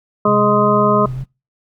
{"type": "harmonic tone", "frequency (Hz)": 208.2, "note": "G#3", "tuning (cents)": 5, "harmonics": [1, 2, 3, 5, 6], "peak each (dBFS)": [-17, -17, -17, -17, -17], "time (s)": [0.25, 1.06], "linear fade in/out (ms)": 5}
{"type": "tone with vibrato", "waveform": "sine", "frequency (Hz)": 130, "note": "C3", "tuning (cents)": -11, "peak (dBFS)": -22, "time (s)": [0.27, 1.24], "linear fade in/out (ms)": 5, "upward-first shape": "sine", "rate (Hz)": 5.5, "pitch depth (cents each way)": 35}
{"type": "noise", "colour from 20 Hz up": "brown", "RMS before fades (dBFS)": -34, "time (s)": [1.01, 1.26], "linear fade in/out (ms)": 50}
{"effects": ["noise-tail reverb RT60 0.3 s tail -26 dB re dry"]}